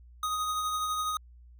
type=tone with tremolo; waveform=square; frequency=1248 Hz; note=D#6; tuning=5 cents sharp; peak=-28 dBFS; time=0.23-1.17 s; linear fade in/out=2 ms; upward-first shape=triangle; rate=12 Hz; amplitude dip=35%; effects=added 60 Hz sine -50 dBFS peak until 1.59 s